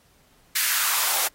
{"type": "noise with high-pass filter sweep", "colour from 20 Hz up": "white", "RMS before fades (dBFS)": -23, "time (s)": [0.55, 1.28], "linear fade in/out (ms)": 10, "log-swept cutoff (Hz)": [1900, 650], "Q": 1.9, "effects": ["pink hiss -60 dBFS RMS until 1.34 s", "AAC 48 kbps"]}